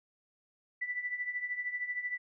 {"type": "tone with tremolo", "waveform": "sine", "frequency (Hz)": 1975.5, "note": "B6", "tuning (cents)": 0, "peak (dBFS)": -30, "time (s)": [0.81, 2.18], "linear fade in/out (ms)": 10, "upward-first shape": "triangle", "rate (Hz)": 13, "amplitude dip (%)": 80, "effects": []}